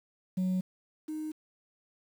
sine tone pair in turn, 185 / 309.5 Hz, F#3 / D#4, 0 / -9 cents, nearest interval major sixth, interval 891 cents, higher second, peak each -24 / -33 dBFS, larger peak first, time 0.37-0.61 / 1.08-1.32 s, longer neither, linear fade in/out 10 ms, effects tanh soft clip ceiling -26 dBFS + 9-bit

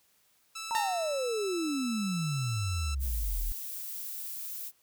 10% pulse tone with pitch glide, 1318.5 to 1328.4 Hz, E6 to E6, 0 to +13 cents, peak -29 dBFS, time 0.55-2.95 s, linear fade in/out 10 ms, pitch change +13 cents, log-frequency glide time 2.03-2.5 s
sine exponential sweep, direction down, 932.3 to 36 Hz, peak -29 dBFS, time 0.71-3.52 s, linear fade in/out 0 ms
sawtooth tone with exponential decay, 915 Hz, A#5, 32 cents flat, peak -23 dBFS, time 0.75-1.26 s, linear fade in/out 0 ms, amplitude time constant 110 ms
violet noise, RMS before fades -39 dBFS, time 2.99-4.72 s, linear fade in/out 50 ms
effects white hiss -68 dBFS RMS until 4.82 s

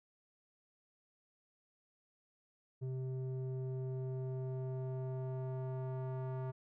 square tone with low-pass filter sweep, 130 Hz, C3, 11 cents flat, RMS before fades -40 dBFS, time 2.81-6.52 s, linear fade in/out 20 ms, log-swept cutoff 330 to 970 Hz, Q 1.3, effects none

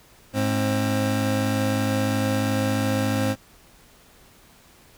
25% pulse tone pair together, 105.7 / 265.8 Hz, G#2 / C4, +31 / +27 cents, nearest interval octave + major third, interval 1596 cents, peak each -20 dBFS, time 0.33-3.36 s, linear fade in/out 50 ms, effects pink hiss -53 dBFS RMS until 4.97 s

